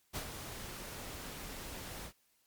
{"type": "noise with ADSR envelope", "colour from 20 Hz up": "pink", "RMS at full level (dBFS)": -38, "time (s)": [0.13, 2.13], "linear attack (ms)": 28, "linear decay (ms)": 88, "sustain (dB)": -7, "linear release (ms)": 83, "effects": ["white hiss -73 dBFS RMS until 2.46 s", "MP3 96 kbps"]}